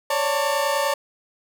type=tone cluster; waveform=30% pulse; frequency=550 / 580 / 896 Hz; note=C#5 / D5 / A5; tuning=-14 / -22 / +31 cents; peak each=-22 dBFS; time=0.1-0.94 s; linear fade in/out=5 ms; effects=none